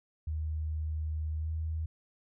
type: tone with pitch glide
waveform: sine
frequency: 77.8 to 79.62 Hz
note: D#2 to D#2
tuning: 0 to +40 cents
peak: -31 dBFS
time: 0.27-1.86 s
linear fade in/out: 5 ms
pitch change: +40 cents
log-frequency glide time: 1.38-1.5 s
effects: none